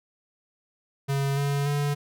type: tone with pitch steps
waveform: square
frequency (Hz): 138.59 / 141.5 / 144.48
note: C#3 / C#3 / D3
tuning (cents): 0 / +36 / -28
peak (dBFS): -24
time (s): 1.08-1.95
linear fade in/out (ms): 20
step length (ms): 290
effects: none